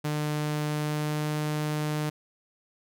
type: tone with pitch glide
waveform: sawtooth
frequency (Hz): 150.3 to 151.43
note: D3 to D#3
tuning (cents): +40 to -47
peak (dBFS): -23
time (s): 0.04-2.1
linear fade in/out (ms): 10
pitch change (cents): +13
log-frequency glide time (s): 0.7-1.34
effects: none